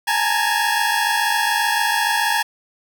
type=tone cluster; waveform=25% pulse; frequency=825 / 880 / 927 / 1674 Hz; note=G#5 / A5 / A#5 / G#6; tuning=-12 / 0 / -10 / +13 cents; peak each=-19 dBFS; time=0.07-2.43 s; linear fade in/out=10 ms; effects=none